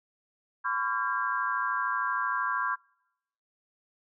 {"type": "tone cluster", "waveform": "sine", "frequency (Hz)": [1013, 1126, 1379, 1610], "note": ["B5", "C#6", "F6", "G6"], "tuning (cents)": [44, 27, -22, 46], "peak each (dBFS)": [-32, -32, -33, -32], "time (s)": [0.64, 2.76], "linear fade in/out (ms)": 20, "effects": ["noise-tail reverb RT60 0.8 s tail -25 dB re dry"]}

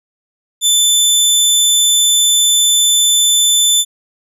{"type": "tone", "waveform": "20% pulse", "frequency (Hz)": 3525, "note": "A7", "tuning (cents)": 2, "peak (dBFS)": -3, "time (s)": [0.61, 3.85], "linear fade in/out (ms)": 50, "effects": []}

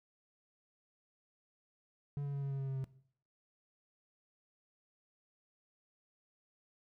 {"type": "tone with pitch steps", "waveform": "triangle", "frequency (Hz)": [142.9, 141.42, 139.96, 138.51, 137.08, 135.66, 134.26, 132.87], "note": ["D3", "C#3", "C#3", "C#3", "C#3", "C#3", "C3", "C3"], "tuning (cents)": [-47, 35, 17, -1, -19, -37, 45, 27], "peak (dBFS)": -33, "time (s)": [2.17, 2.842], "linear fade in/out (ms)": 0, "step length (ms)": 84, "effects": ["noise-tail reverb RT60 0.6 s tail -18 dB re dry"]}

